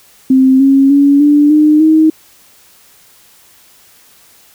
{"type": "tone with pitch steps", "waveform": "sine", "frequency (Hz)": [262.5, 272.2, 282.3, 292.8, 303.6, 314.9], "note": ["C4", "C#4", "C#4", "D4", "D#4", "D#4"], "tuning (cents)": [6, -31, 32, -5, -42, 21], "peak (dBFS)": -4, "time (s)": [0.3, 2.1], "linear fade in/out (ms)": 5, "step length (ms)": 300, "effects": ["white hiss -45 dBFS RMS until 4.54 s"]}